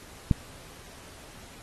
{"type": "click", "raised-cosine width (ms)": 5, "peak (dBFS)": -8, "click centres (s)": 0.312, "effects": ["pink hiss -49 dBFS RMS until 1.62 s", "AAC 32 kbps"]}